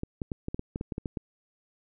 clicks, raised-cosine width 3 ms, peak -19 dBFS, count 12, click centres 0.034 / 0.218 / 0.318 / 0.484 / 0.545 / 0.594 / 0.759 / 0.811 / 0.922 / 0.981 / 1.058 / 1.172 s, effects none

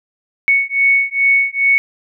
sine beating tone pair, 2217 / 2219.4 Hz, C#7 / C#7, 0 / +2 cents, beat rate 2.4 Hz, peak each -14 dBFS, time 0.48-1.78 s, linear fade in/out 0 ms, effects none

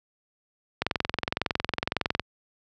click train, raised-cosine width 0.3 ms, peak -8 dBFS, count 31, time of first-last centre 0.82-2.196 s, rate 21.8 Hz, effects high-pass 60 Hz 12 dB/octave

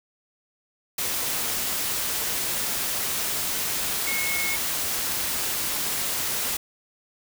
sine tone in noise, 2181 Hz, C#7, 29 cents flat, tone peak -27 dBFS, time 4.07-4.56 s, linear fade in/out 5 ms, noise white, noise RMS -27 dBFS, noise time 0.98-6.57 s, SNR -3 dB, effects none

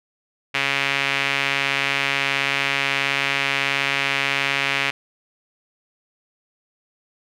sawtooth tone with band-pass filter, 138.59 Hz, C#3, in tune, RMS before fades -22 dBFS, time 0.54-4.91 s, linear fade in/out 10 ms, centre 2400 Hz, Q 2.5, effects none

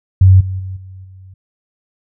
sine tone with level steps, 94.2 Hz, F#2, 32 cents sharp, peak -3 / -18 / -22 / -31 / -35 dBFS, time 0.21-1.34 s, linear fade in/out 5 ms, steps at 0.4 / 0.59 / 0.76 / 1.04 s, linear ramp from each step 10 ms, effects none

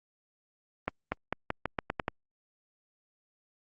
accelerating click train, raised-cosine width 0.5 ms, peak -14 dBFS, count 9, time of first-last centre 0.88-2.081 s, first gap 240 ms, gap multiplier 0.86, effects Opus 24 kbps

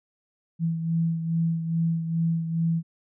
sine beating tone pair, 164.81 / 167.21 Hz, E3 / E3, 0 / +25 cents, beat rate 2.4 Hz, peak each -23 / -31 dBFS, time 0.59-2.83 s, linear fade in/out 50 ms, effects none

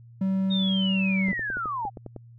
triangle tone, 191.4 Hz, G3, 41 cents flat, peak -20 dBFS, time 0.21-1.32 s, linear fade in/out 5 ms
sine linear sweep, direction down, 3736 to 753 Hz, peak -27 dBFS, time 0.5-1.9 s, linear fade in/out 20 ms
clicks, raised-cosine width 2 ms, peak -24 dBFS, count 10, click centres 1.285 / 1.33 / 1.394 / 1.502 / 1.57 / 1.657 / 1.852 / 1.972 / 2.063 / 2.163 s
effects added 117 Hz sine -46 dBFS peak until 2.38 s

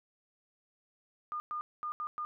sine tone bursts at uneven times, 1215 Hz, D#6, 42 cents flat, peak -34 dBFS, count 5, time 1.32-1.4 / 1.51-1.61 / 1.83-1.92 / 2-2.07 / 2.18-2.25 s, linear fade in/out 0 ms, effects none

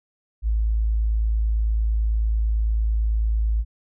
sine tone, 54.5 Hz, A1, 16 cents flat, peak -18 dBFS, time 0.42-3.65 s, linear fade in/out 50 ms, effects none

